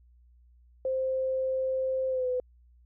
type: tone with pitch glide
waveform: sine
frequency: 523.3 to 502.9 Hz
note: C5 to B4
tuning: 0 to +31 cents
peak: -26 dBFS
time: 0.85-2.4 s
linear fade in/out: 2 ms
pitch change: -69 cents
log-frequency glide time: 2.09-2.28 s
effects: added 60 Hz sine -56 dBFS peak until 2.85 s